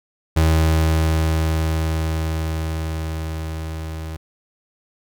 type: tone with level ramp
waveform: 35% pulse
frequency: 79.8 Hz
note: D#2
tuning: 44 cents sharp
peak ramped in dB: -11 to -26 dBFS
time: 0.36-4.17 s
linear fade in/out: 10 ms
effects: none